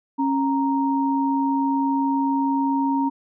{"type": "tone pair together", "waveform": "sine", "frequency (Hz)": [273.5, 932.3], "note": ["C#4", "A#5"], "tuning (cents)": [-23, 0], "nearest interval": "octave + major sixth", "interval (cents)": 2123, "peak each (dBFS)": [-20, -23], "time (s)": [0.18, 3.1], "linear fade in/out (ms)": 20, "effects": []}